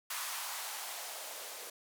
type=noise with band-pass filter sweep; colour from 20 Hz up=violet; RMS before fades=-42 dBFS; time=0.1-1.7 s; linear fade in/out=5 ms; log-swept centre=1100 to 480 Hz; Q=2.3; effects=none